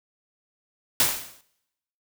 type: noise with exponential decay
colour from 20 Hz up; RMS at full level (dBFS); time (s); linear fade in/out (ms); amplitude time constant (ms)
white; -17; 1-1.41; 1; 87
effects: noise-tail reverb RT60 0.9 s tail -23 dB re dry